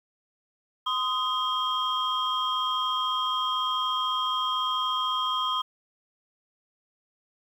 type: tone cluster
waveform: sine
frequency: 1030 / 1251 / 3222 Hz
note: C6 / D#6 / G7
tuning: -28 / +9 / +47 cents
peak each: -28 dBFS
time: 0.86-5.62 s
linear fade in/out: 10 ms
effects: tanh soft clip ceiling -18 dBFS + 9-bit